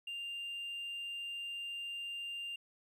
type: tone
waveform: triangle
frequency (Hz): 2794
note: F7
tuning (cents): 0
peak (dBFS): -37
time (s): 0.07-2.56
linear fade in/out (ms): 5
effects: tanh soft clip ceiling -34 dBFS